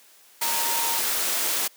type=tone in noise; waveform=sine; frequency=927 Hz; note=A#5; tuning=10 cents flat; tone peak=-30 dBFS; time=0.41-0.99 s; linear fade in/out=10 ms; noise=white; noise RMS=-25 dBFS; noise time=0.41-1.68 s; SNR=-8 dB; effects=white hiss -54 dBFS RMS until 1.76 s + high-pass 300 Hz 12 dB/octave

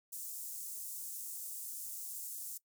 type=high-pass noise; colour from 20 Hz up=pink; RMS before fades=-44 dBFS; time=0.12-2.58 s; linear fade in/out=10 ms; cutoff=7600 Hz; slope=24 dB/octave; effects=noise-tail reverb RT60 0.1 s tail -20 dB re dry

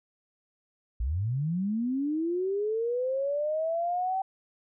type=linear sweep; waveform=sine; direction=up; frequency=51.91 to 773 Hz; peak=-26 dBFS; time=1-4.22 s; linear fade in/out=5 ms; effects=none

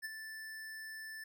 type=tone with ADSR envelope; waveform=square; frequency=1760 Hz; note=A6; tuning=in tune; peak=-38 dBFS; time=0.02-1.24 s; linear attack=30 ms; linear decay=25 ms; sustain=-7 dB; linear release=5 ms; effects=none

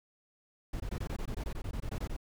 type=noise bursts; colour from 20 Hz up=brown; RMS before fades=-36 dBFS; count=16; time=0.73-2.166 s; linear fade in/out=5 ms; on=71 ms; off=20 ms; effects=none

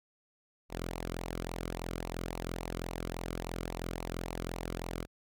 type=tone with flanger; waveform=sawtooth; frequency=43 Hz; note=F1; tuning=26 cents flat; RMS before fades=-39 dBFS; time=0.69-5.07 s; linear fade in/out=50 ms; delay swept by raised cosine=0.59 to 1.17 ms; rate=3.6 Hz; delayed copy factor=-0.65; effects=none

